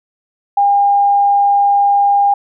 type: tone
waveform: sine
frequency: 806 Hz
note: G5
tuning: 48 cents sharp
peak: -8 dBFS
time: 0.57-2.34 s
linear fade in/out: 5 ms
effects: none